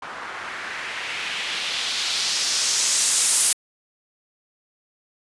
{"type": "noise with low-pass filter sweep", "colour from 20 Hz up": "blue", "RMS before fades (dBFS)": -24, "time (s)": [0.02, 3.53], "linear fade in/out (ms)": 5, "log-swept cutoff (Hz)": [1200, 9900], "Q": 1.7, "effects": ["resampled to 24000 Hz"]}